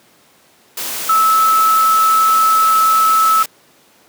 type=tone in noise; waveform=sine; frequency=1304 Hz; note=E6; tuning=19 cents flat; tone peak=-9 dBFS; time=1.09-3.43 s; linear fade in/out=5 ms; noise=white; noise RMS=-23 dBFS; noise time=0.77-3.46 s; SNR=+11 dB; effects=pink hiss -50 dBFS RMS until 4.08 s + high-pass 200 Hz 12 dB/octave